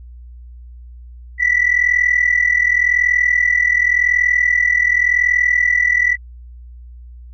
sine tone pair together, 1946 / 1986.9 Hz, B6 / B6, -26 / +10 cents, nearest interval unison, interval 36 cents, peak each -14 dBFS, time 1.38-6.17 s, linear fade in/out 50 ms, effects tanh soft clip ceiling -5 dBFS + added 60 Hz sine -34 dBFS peak until 7.33 s

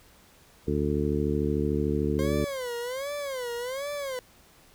harmonic tone, 73.42 Hz, D2, in tune, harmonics 1 / 2 / 3 / 4 / 5 / 6, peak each -31 / -31 / -31 / -31 / -31 / -31 dBFS, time 0.67-2.45 s, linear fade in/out 10 ms
40% pulse tone with vibrato, 525 Hz, C5, 6 cents sharp, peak -30 dBFS, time 2.19-4.19 s, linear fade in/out 0 ms, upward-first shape sine, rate 1.3 Hz, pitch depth 180 cents each way
effects pink hiss -57 dBFS RMS until 4.74 s

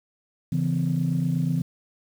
sine tone cluster, 137.8 / 166.1 / 253.2 Hz, C#3 / E3 / B3, -10 / +13 / +43 cents, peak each -25 / -23 / -29 dBFS, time 0.52-1.62 s, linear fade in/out 5 ms, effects tanh soft clip ceiling -14 dBFS + 8-bit

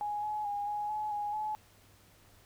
sine tone with pitch steps, 831 / 846 / 817 / 832 / 850 / 828 / 854 Hz, G#5 / G#5 / G#5 / G#5 / G#5 / G#5 / G#5, +1 / +32 / -29 / +3 / +40 / -5 / +48 cents, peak -32 dBFS, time 0.01-1.55 s, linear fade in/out 0 ms, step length 220 ms, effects added 100 Hz sine -65 dBFS peak until 2.45 s + pink hiss -62 dBFS RMS until 2.45 s

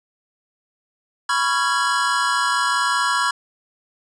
square chord, C# dominant seventh, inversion third, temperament equal with one note detuned, 987.8 / 1108.7 / 1373.7 / 1661.2 Hz, B5 / C#6 / E#6 / G#6, 0 / 0 / -29 / 0 cents, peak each -24 dBFS, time 1.29-3.31 s, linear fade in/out 5 ms, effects resampled to 22050 Hz + 8-bit

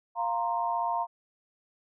sine chord, F suspended fourth, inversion none, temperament just, 698.5 / 931.3 / 1047.7 Hz, F5 / Bb5 / C6, 0 / -2 / +2 cents, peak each -31 / -29 / -34 dBFS, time 0.15-1.07 s, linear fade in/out 50 ms, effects none

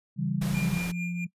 sine chord, C# diminished, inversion none, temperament equal, 138.59 / 164.81 / 196 Hz, C#3 / E3 / G3, 0 / 0 / 0 cents, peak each -30 dBFS, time 0.16-0.8 s, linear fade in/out 50 ms
pink noise, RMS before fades -38 dBFS, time 0.41-0.92 s, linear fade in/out 10 ms
triangle tone with tremolo, 2400 Hz, D7, 37 cents sharp, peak -31 dBFS, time 0.54-1.25 s, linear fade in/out 10 ms, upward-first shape triangle, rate 4.6 Hz, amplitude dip 85%
sine tone, 174.61 Hz, F3, in tune, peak -29 dBFS, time 0.56-1.27 s, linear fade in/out 10 ms
effects noise-tail reverb RT60 0.1 s tail -20 dB re dry + resampled to 32000 Hz

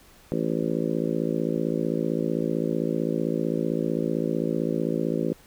harmonic tone, 55.6 Hz, A1, 19 cents sharp, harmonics 3 / 4 / 5 / 6 / 7 / 8 / 9 / 10, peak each -30 / -30 / -30 / -30 / -31 / -39 / -32 / -38 dBFS, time 0.32-5.33 s, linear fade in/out 0 ms, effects pink hiss -54 dBFS RMS until 5.46 s

